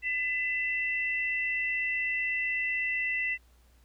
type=tone pair together; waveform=sine; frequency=2006 / 2678 Hz; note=B6 / E7; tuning=+26 / +27 cents; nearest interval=perfect fourth; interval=501 cents; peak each=-29 / -32 dBFS; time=0.02-3.38 s; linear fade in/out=50 ms; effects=added 60 Hz sine -58 dBFS peak until 3.84 s + pink hiss -67 dBFS RMS until 3.84 s